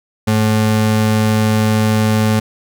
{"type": "ring-modulated tone", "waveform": "square", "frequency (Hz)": 161.9, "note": "E3", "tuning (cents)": -31, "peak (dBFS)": -9, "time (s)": [0.27, 2.4], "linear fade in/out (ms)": 10, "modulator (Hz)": 56.5, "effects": []}